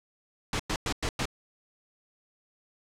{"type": "noise bursts", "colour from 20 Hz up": "pink", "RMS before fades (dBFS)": -29, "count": 5, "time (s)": [0.53, 1.255], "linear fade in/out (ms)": 2, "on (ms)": 65, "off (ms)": 100, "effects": ["low-pass 7000 Hz 12 dB/octave"]}